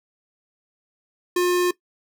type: tone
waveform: square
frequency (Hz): 356.6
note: F4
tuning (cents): +36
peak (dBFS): -18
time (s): 1.36-1.71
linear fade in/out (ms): 5
effects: noise-tail reverb RT60 0.1 s tail -18 dB re dry